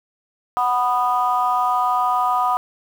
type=chord; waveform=sine; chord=B major; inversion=second; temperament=just; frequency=740.8 / 987.8 / 1234.7 Hz; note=F#5 / B5 / D#6; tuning=+2 / 0 / -14 cents; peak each=-20 dBFS; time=0.57-2.57 s; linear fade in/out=0 ms; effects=tanh soft clip ceiling -7 dBFS + 7-bit